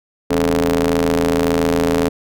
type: ring-modulated tone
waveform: sawtooth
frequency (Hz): 81.7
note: E2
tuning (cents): -15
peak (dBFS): -7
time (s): 0.3-2.09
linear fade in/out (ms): 10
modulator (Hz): 354
effects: none